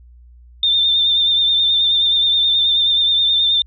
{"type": "tone with vibrato", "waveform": "sine", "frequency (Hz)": 3600, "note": "A7", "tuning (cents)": 39, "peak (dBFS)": -12, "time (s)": [0.63, 3.62], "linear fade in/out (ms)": 2, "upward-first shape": "triangle", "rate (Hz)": 9.4, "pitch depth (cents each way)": 41, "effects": ["added 60 Hz sine -41 dBFS peak until 3.66 s"]}